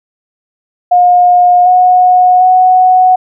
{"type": "tone with pitch steps", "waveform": "sine", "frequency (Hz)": [715, 729, 739], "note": ["F5", "F#5", "F#5"], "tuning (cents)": [41, -26, -2], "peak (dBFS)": -3, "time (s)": [0.91, 3.16], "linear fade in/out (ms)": 10, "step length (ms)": 750, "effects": []}